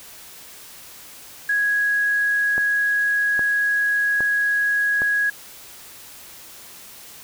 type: tone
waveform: sine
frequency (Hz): 1661.2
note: G#6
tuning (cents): 0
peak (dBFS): -17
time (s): 1.49-5.3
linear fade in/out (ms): 5
type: click train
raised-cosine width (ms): 1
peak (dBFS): -16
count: 4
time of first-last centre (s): 2.58-5.019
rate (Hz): 1.23
effects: white hiss -42 dBFS RMS until 7.23 s